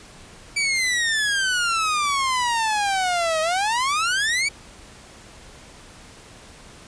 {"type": "exponential two-way sweep", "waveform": "sawtooth", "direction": "down then up", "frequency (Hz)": [2320, 624, 2320], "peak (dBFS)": -16, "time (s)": [0.56, 4.49], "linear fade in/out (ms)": 10, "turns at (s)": 3.41, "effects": ["pink hiss -45 dBFS RMS until 6.87 s", "resampled to 22050 Hz"]}